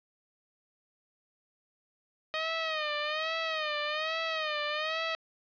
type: tone with vibrato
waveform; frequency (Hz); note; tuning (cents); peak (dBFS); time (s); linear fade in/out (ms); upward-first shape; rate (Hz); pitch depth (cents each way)
10% pulse; 622.3; D#5; 0; -22; 2.34-5.15; 0; sine; 1.2; 86
effects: resampled to 11025 Hz + 10-bit